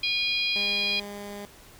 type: harmonic tone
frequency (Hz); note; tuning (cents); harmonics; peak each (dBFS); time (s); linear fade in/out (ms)
815; G#5; -33; 3 / 4 / 5 / 6; -27 / -29 / -31 / -33; 0.03-1; 5
type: tone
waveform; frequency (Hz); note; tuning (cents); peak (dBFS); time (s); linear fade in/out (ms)
15% pulse; 203.6; G#3; -34; -30; 0.56-1.45; 0
effects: pink hiss -51 dBFS RMS until 1.79 s